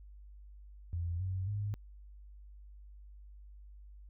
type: tone with pitch steps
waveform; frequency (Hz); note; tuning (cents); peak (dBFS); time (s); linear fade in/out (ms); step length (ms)
sine; 85.5 / 93.78 / 102.86; F2 / F#2 / G#2; -36 / +24 / -16; -33; 0.93-1.74; 0; 270
effects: added 50 Hz sine -50 dBFS peak until 4.09 s